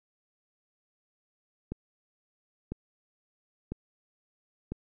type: click train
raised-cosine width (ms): 3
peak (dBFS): -21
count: 4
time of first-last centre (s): 1.72-4.72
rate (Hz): 1
effects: none